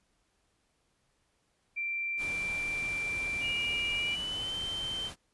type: tone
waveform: sine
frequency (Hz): 2355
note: D7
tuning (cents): +4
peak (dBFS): -31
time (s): 1.76-4.16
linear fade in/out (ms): 20
type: noise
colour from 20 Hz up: pink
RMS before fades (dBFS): -44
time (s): 2.17-5.16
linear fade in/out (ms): 50
type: tone with pitch glide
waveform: sine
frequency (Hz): 2866 to 3107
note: F7 to G7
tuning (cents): +44 to -16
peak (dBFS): -33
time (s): 3.4-5.11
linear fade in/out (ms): 50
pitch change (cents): +140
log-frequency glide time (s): 3.93-4.57
effects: pink hiss -74 dBFS RMS until 5.33 s + resampled to 24000 Hz